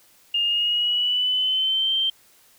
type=tone with pitch glide; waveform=sine; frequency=2827 to 3137 Hz; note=F7 to G7; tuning=+20 to +1 cents; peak=-19 dBFS; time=0.34-2.1 s; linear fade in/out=5 ms; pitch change=+181 cents; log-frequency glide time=0.44-1.93 s; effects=white hiss -56 dBFS RMS until 2.58 s